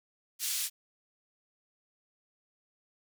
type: band-pass noise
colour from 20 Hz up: white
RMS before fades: -33 dBFS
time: 0.39-0.7 s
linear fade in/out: 50 ms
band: 2900 to 13000 Hz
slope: 12 dB/octave
effects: none